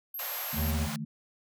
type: tone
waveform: sine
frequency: 12544 Hz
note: G9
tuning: in tune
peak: -35 dBFS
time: 0.14-0.71 s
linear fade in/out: 5 ms
type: high-pass noise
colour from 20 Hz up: pink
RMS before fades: -39 dBFS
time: 0.19-0.96 s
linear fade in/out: 2 ms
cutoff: 550 Hz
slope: 48 dB/octave
type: chord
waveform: sine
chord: D suspended second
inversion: none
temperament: equal with one note detuned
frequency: 146.83 / 161.05 / 220 Hz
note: D3 / E3 / A3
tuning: 0 / -40 / 0 cents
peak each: -39 / -40 / -36 dBFS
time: 0.53-1.05 s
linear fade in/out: 5 ms
type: harmonic tone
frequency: 78.7 Hz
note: D#2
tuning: 20 cents sharp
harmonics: 1 / 3 / 5 / 7 / 9 / 10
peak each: -28 / -38 / -47 / -46 / -50 / -52 dBFS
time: 0.55-0.89 s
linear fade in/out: 50 ms
effects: none